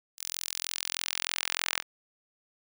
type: tone with high-pass filter sweep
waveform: sawtooth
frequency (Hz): 43.23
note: F1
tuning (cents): -17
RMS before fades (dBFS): -34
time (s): 0.17-1.83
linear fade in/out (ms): 50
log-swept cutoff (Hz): 6000 to 1800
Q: 0.91
effects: none